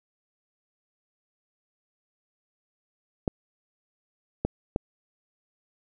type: clicks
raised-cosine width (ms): 2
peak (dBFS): -11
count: 3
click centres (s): 3.278 / 4.45 / 4.761
effects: none